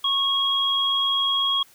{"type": "tone pair together", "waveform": "sine", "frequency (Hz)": [1100, 3294], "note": ["C#6", "G#7"], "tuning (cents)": [-14, -15], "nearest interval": "octave + perfect fifth", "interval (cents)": 1899, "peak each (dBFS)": [-26, -20], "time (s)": [0.04, 1.63], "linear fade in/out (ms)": 5, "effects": ["white hiss -54 dBFS RMS until 1.74 s"]}